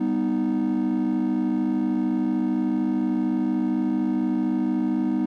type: chord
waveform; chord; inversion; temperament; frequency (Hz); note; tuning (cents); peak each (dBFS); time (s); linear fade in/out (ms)
triangle; G augmented; none; equal; 196 / 246.9 / 311.1; G3 / B3 / D#4; 0 / 0 / 0; -25 / -21 / -22; 0-5.26; 10
effects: tanh soft clip ceiling -14 dBFS